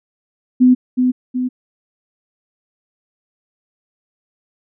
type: tone with echo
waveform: sine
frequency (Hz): 252.2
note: B3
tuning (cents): +36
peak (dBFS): -6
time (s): 0.6-0.75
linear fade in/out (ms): 20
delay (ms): 370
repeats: 2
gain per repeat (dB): -5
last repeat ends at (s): 1.49
effects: none